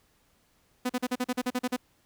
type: tone bursts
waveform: sawtooth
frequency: 250 Hz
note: B3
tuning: 21 cents sharp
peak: -22 dBFS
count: 11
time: 0.85-1.766 s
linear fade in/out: 10 ms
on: 46 ms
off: 41 ms
effects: pink hiss -67 dBFS RMS until 2.05 s